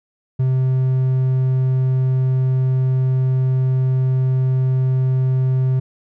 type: tone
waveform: triangle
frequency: 130 Hz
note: C3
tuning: 11 cents flat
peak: -12 dBFS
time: 0.39-5.8 s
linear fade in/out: 10 ms
effects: none